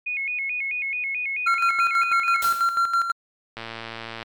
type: tone with vibrato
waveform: sine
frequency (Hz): 2323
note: D7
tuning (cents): -20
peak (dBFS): -24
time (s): 0.06-2.42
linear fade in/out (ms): 10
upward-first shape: square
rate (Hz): 4.6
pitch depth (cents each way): 110
type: tone with tremolo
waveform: triangle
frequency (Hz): 1371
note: F6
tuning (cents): -32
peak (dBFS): -15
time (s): 1.46-3.12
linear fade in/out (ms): 10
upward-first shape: square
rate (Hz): 6.1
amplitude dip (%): 60
type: noise with exponential decay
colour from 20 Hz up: white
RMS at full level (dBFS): -28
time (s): 2.42-2.93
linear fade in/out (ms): 2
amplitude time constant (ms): 110
type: click train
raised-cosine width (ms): 0.3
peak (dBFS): -17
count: 76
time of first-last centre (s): 3.57-4.228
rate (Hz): 114
effects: MP3 96 kbps